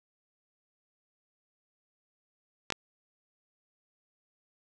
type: clicks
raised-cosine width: 0.2 ms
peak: -13 / -11 dBFS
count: 2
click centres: 2.703 / 2.723 s
effects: none